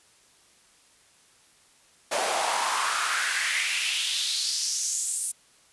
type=noise with high-pass filter sweep; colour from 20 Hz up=pink; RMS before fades=-27 dBFS; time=2.11-5.32 s; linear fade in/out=10 ms; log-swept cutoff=580 to 9400 Hz; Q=3.4; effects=white hiss -59 dBFS RMS until 5.72 s + resampled to 24000 Hz